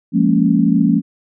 sine chord, Bb minor seventh, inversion second, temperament equal with one note detuned, 174.61 / 207.7 / 230.9 / 277.2 Hz, F3 / Ab3 / Bb3 / Db4, 0 / 0 / -16 / 0 cents, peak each -16 dBFS, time 0.12-1.02 s, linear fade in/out 50 ms, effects none

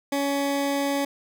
20% pulse tone, 280.5 Hz, C#4, 21 cents sharp, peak -18 dBFS, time 0.12-1.05 s, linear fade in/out 5 ms, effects none

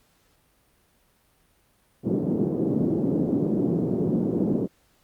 white band-pass noise, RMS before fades -24 dBFS, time 2.03-4.68 s, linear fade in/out 50 ms, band 140 to 370 Hz, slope 24 dB/octave, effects pink hiss -64 dBFS RMS until 5.03 s + Opus 48 kbps

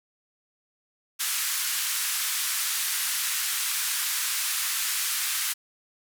white band-pass noise, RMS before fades -28 dBFS, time 1.19-5.54 s, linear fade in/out 20 ms, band 1200 to 14000 Hz, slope 24 dB/octave, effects none

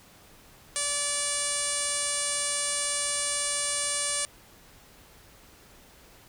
5% pulse tone with low-pass filter, 578 Hz, D5, 28 cents flat, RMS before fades -29 dBFS, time 0.76-4.25 s, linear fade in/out 0 ms, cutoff 9100 Hz, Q 9.9, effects pink hiss -54 dBFS RMS until 6.28 s

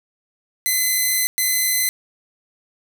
5% pulse tone bursts at uneven times, 2033 Hz, B6, 50 cents sharp, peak -7 dBFS, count 2, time 0.66-1.27 / 1.38-1.89 s, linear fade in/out 0 ms, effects none

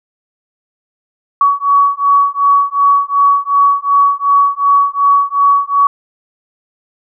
sine beating tone pair, 1127 / 1129.7 Hz, C#6 / C#6, +28 / +32 cents, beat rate 2.7 Hz, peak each -11 dBFS, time 1.41-5.87 s, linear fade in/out 2 ms, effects none

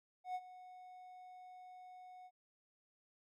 triangle tone with ADSR envelope, 734 Hz, F#5, 14 cents flat, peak -35 dBFS, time 0.24-2.31 s, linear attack 110 ms, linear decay 48 ms, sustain -16 dB, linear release 51 ms, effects none

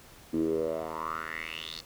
10% pulse tone with band-pass filter sweep, 80.2 Hz, E2, 47 cents flat, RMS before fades -33 dBFS, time 0.33-1.81 s, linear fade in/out 10 ms, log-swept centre 280 to 4500 Hz, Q 5.5, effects pink hiss -53 dBFS RMS until 1.85 s

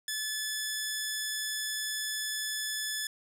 10% pulse tone, 1729 Hz, A6, 31 cents flat, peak -23 dBFS, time 0.08-3.07 s, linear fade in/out 2 ms, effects none

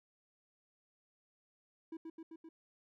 triangle tone with echo, 325.3 Hz, E4, 23 cents flat, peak -40 dBFS, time 1.92-1.97 s, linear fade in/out 5 ms, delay 130 ms, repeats 4, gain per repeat -2 dB, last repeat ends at 2.49 s, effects none

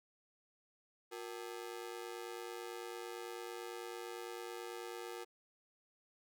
sawtooth ring-modulated tone, 415.3 Hz, G#4, in tune, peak -37 dBFS, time 1.11-5.25 s, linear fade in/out 20 ms, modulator 54.5 Hz, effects none

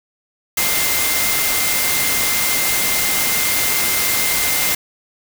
sine tone in noise, 2093 Hz, C7, in tune, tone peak -24 dBFS, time 0.57-4.75 s, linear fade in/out 5 ms, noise white, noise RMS -18 dBFS, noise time 0.57-4.75 s, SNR -9 dB, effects none

